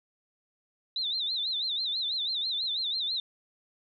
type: tone with vibrato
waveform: sine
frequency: 3828 Hz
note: A#7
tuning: 45 cents sharp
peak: -28 dBFS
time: 0.96-3.2 s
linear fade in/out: 2 ms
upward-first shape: sine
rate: 6.1 Hz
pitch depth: 160 cents each way
effects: none